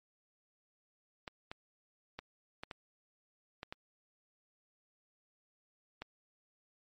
clicks, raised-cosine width 0.3 ms, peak -26 dBFS, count 8, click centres 1.278 / 1.515 / 2.19 / 2.635 / 2.712 / 3.631 / 3.725 / 6.02 s, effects MP3 48 kbps

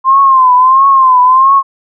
sine tone with vibrato, 1046.5 Hz, C6, in tune, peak -3 dBFS, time 0.04-1.63 s, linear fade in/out 50 ms, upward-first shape triangle, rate 1.5 Hz, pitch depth 100 cents each way, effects none

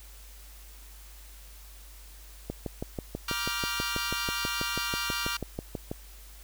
click train, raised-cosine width 2 ms, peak -19 dBFS, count 22, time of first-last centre 2.5-5.915 s, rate 6.15 Hz
15% pulse chord, G minor seventh, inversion first, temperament equal with one note detuned, 953 / 1174.7 / 1396.9 / 1568 Hz, Bb5 / D6 / F6 / G6, +38 / 0 / 0 / 0 cents, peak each -32 / -29 / -26 / -32 dBFS, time 3.28-5.37 s, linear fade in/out 5 ms
effects added 50 Hz sine -47 dBFS peak until 6.43 s + white hiss -53 dBFS RMS until 6.43 s

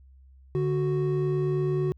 triangle tone pair together, 146.37 / 370 Hz, D3 / F#4, -5 / 0 cents, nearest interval octave + major third, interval 1605 cents, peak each -24 dBFS, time 0.55-1.92 s, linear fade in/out 0 ms, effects added 66 Hz sine -50 dBFS peak until 1.97 s

